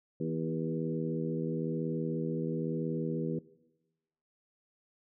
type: harmonic tone with a mistuned harmonic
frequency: 81 Hz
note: E2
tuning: 30 cents flat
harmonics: 2 / 3 / 4 / 5 / 6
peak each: -35 / -37 / -38 / -39 / -40 dBFS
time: 0.2-3.39 s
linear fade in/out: 5 ms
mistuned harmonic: 5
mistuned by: -21 cents
effects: noise-tail reverb RT60 1.0 s tail -19 dB re dry